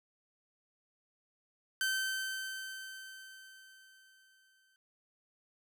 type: tone with exponential decay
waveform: sawtooth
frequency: 1544 Hz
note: G6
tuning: 27 cents flat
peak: -26 dBFS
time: 1.81-4.76 s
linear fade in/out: 1 ms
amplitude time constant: 640 ms
effects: none